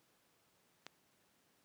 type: click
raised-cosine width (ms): 0.2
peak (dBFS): -29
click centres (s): 0.866
effects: pink hiss -73 dBFS RMS until 1.64 s + high-pass 150 Hz 12 dB/octave